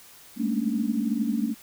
sine tone cluster, 206.6 / 216 / 228.9 / 279 / 297.4 Hz, G#3 / A3 / A#3 / C#4 / D4, -9 / -32 / -31 / +11 / +22 cents, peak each -30 / -33 / -26 / -30 / -35 dBFS, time 0.36-1.55 s, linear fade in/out 50 ms, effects white hiss -50 dBFS RMS until 1.62 s

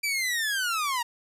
sawtooth linear sweep, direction down, 2349 to 920 Hz, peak -22 dBFS, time 0.03-1.03 s, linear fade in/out 10 ms, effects resampled to 32000 Hz

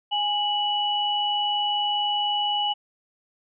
sine tone pair together, 827.3 / 2948 Hz, G#5 / F#7, -7 / -7 cents, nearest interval octave + minor seventh, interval 2200 cents, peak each -25 / -24 dBFS, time 0.11-2.74 s, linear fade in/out 20 ms, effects none

